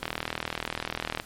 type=click train; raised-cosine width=0.3 ms; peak=-12 dBFS; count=48; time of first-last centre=0.03-1.199 s; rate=40.2 Hz; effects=pink hiss -48 dBFS RMS until 1.25 s + MP3 64 kbps